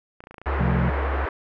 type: clicks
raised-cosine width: 0.5 ms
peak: -26 dBFS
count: 12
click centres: 0.205 / 0.239 / 0.271 / 0.31 / 0.343 / 0.382 / 0.416 / 0.459 / 0.495 / 0.533 / 0.573 / 0.609 s
type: tone with pitch glide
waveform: sine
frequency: 69.3 to 68.5 Hz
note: C#2 to C#2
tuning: 0 to -20 cents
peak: -23 dBFS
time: 0.46-1.26 s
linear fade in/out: 10 ms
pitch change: -20 cents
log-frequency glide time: 0.74-1.12 s
type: band-pass noise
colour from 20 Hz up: pink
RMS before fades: -29 dBFS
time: 0.46-1.29 s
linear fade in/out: 5 ms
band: 330 to 1900 Hz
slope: 24 dB/octave
type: chord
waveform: sine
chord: F major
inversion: second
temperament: equal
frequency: 130.81 / 174.61 / 220 Hz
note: C3 / F3 / A3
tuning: 0 / 0 / 0 cents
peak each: -23 / -24 / -29 dBFS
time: 0.59-0.9 s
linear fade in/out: 10 ms
effects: none